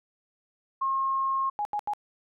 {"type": "tone", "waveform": "sine", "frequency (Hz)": 1075, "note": "C6", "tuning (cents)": 47, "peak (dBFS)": -24, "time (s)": [0.81, 1.5], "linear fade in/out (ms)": 10}
{"type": "tone bursts", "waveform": "sine", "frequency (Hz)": 830.6, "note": "G#5", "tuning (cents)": 0, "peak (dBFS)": -26, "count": 3, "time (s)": [1.59, 1.935], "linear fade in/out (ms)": 0, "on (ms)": 61, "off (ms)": 81}
{"effects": []}